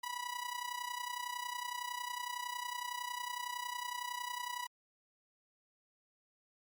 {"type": "tone with amplitude modulation", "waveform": "sawtooth", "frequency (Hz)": 979, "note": "B5", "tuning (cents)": -15, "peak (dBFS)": -32, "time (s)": [0.03, 4.67], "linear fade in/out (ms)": 10, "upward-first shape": "sine", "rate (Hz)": 30.9, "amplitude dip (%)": 75, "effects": ["Opus 48 kbps"]}